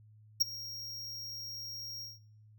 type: tone with ADSR envelope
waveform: square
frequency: 5588 Hz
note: F8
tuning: in tune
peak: -21 dBFS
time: 0.4-2.19 s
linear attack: 17 ms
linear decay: 12 ms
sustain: -20 dB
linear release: 170 ms
effects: noise-tail reverb RT60 0.6 s tail -22 dB re dry + added 107 Hz sine -56 dBFS peak until 2.58 s